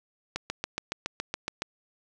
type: click train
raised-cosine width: 0.2 ms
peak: -13 dBFS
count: 10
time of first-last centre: 0.36-1.621 s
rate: 7.14 Hz
effects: none